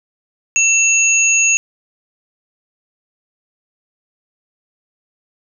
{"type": "tone pair together", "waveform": "sine", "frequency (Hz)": [2680, 6660], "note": ["E7", "G#8"], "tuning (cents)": [28, 4], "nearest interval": "octave + major third", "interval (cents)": 1576, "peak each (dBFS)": -13, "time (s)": [0.56, 1.57], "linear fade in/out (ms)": 0, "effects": []}